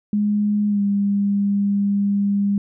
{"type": "tone with pitch glide", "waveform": "sine", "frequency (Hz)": [207.7, 201.1], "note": ["G#3", "G3"], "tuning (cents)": [0, 44], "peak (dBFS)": -16, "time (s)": [0.13, 2.58], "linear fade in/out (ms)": 2, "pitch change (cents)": -56, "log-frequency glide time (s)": [0.68, 0.81], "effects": []}